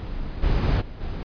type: noise with level steps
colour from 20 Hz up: brown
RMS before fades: -31 / -20 / -18 / -36 / -29 dBFS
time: 0-1.23 s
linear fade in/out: 0 ms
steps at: 0.42 / 0.62 / 0.8 / 1 s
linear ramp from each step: 20 ms
effects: resampled to 11025 Hz